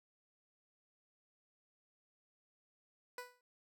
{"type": "tone with exponential decay", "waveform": "15% pulse", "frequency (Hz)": 493.9, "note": "B4", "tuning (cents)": 0, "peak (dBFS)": -35, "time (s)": [3.18, 3.41], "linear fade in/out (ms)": 2, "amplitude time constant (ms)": 50, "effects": ["noise-tail reverb RT60 0.2 s tail -25 dB re dry"]}